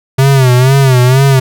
square tone with vibrato, 130.81 Hz, C3, in tune, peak -5 dBFS, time 0.18-1.4 s, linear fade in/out 10 ms, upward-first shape sine, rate 2.1 Hz, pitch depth 97 cents each way, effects none

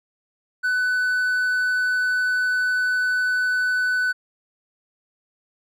triangle tone, 1498 Hz, F#6, 21 cents sharp, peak -17 dBFS, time 0.63-4.13 s, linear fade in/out 20 ms, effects none

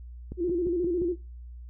click train, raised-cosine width 3 ms, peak -24 dBFS, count 5, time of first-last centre 0.32-1.019 s, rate 5.72 Hz
sine tone with vibrato, 349.2 Hz, F4, in tune, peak -24 dBFS, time 0.37-1.16 s, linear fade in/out 50 ms, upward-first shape square, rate 14 Hz, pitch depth 65 cents each way
effects noise-tail reverb RT60 0.3 s tail -24 dB re dry + added 60 Hz sine -40 dBFS peak until 1.69 s

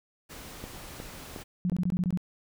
pink noise, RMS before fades -44 dBFS, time 0.29-1.44 s, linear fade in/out 20 ms
click train, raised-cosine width 2 ms, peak -25 dBFS, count 4, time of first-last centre 0.64-1.723 s, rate 2.77 Hz
sine tone bursts, 179.6 Hz, F3, 49 cents sharp, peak -24 dBFS, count 8, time 1.65-2.174 s, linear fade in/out 0 ms, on 48 ms, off 20 ms
effects none

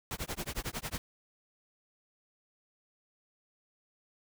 pink noise with tremolo, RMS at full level -35 dBFS, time 0.11-0.98 s, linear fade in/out 0 ms, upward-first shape sine, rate 11 Hz, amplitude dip 100%, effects none

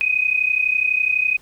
sine tone pair together, 2489 / 2521 Hz, D#7 / D#7, 0 / +22 cents, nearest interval unison, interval 22 cents, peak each -19 dBFS, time 0.01-1.37 s, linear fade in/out 0 ms, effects pink hiss -53 dBFS RMS until 1.41 s

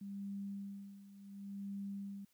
sine tone with tremolo, 198.9 Hz, G3, 25 cents sharp, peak -40 dBFS, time 0.01-2.25 s, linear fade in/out 5 ms, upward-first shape sine, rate 0.69 Hz, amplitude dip 80%, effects white hiss -75 dBFS RMS until 2.33 s

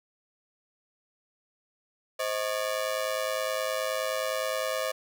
sawtooth ring-modulated tone, 578 Hz, D5, 28 cents flat, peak -21 dBFS, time 2.19-4.92 s, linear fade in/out 10 ms, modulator 54.8 Hz, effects none

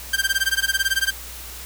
sawtooth tone with tremolo, 1578 Hz, G6, 11 cents sharp, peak -12 dBFS, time 0.13-1.11 s, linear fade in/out 5 ms, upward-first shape sine, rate 18 Hz, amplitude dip 100%, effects added 60 Hz sine -39 dBFS peak until 1.65 s + white hiss -37 dBFS RMS until 1.65 s

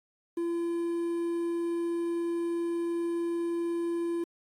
triangle tone with quantisation, 340 Hz, F4, 46 cents flat, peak -26 dBFS, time 0.37-4.24 s, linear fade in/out 5 ms, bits 9, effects AAC 48 kbps

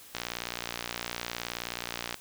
click train, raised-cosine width 0.2 ms, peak -15 dBFS, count 119, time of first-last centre 0.15-2.143 s, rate 59.2 Hz, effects white hiss -51 dBFS RMS until 2.2 s

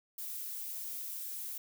violet noise, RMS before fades -41 dBFS, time 0.18-1.58 s, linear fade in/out 5 ms, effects none

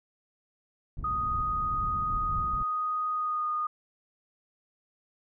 pink low-pass noise, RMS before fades -36 dBFS, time 0.97-2.63 s, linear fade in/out 2 ms, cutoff 140 Hz, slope 12 dB/octave
sine tone with pitch glide, 1244.5 to 1228.1 Hz, D#6 to D#6, 0 to -23 cents, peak -27 dBFS, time 1.04-3.67 s, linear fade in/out 5 ms, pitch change -23 cents, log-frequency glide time 3.12-3.48 s
effects none

